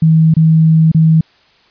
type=tone with dropouts; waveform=sine; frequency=160.2 Hz; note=E3; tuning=49 cents flat; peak=-5 dBFS; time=0.02-1.21 s; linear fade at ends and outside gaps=5 ms; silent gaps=0.34-0.366 / 0.917-0.946 s; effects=white hiss -50 dBFS RMS until 1.7 s + resampled to 11025 Hz